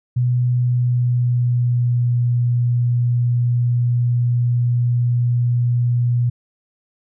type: tone with pitch glide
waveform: sine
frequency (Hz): 123.47 to 121.14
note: B2 to B2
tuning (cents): 0 to -33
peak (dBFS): -14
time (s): 0.16-6.3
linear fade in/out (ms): 10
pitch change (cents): -33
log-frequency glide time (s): 0.51-2.18
effects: none